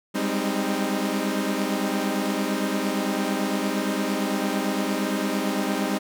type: chord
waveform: sawtooth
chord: Ab major seventh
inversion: third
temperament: equal with one note detuned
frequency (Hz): 196 / 204.8 / 261.6 / 311.1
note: G3 / Ab3 / C4 / Eb4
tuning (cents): 0 / -24 / 0 / 0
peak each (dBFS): -25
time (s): 0.14-5.99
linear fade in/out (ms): 20
effects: none